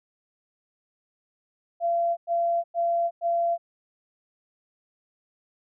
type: tone bursts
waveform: sine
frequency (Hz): 683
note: F5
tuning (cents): -39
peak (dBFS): -21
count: 4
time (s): 1.8-3.58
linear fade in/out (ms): 50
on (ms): 370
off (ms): 100
effects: none